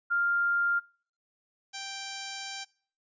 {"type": "tone pair in turn", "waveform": ["sine", "5% pulse"], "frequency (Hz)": [1398, 784.6], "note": ["F6", "G5"], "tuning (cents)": [1, 1], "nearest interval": "minor seventh", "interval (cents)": 1000, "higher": "first", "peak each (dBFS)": -24, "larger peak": "neither", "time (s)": [[0.1, 0.8], [1.73, 2.65]], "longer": "second", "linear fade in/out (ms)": 20, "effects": ["noise-tail reverb RT60 0.5 s tail -25 dB re dry", "resampled to 16000 Hz"]}